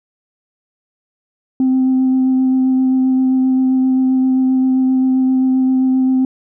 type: tone with vibrato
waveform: sine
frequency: 260 Hz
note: C4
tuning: 11 cents flat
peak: -9 dBFS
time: 1.6-6.25 s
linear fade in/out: 2 ms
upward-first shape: sine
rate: 7.6 Hz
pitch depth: 10 cents each way
effects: tanh soft clip ceiling -8 dBFS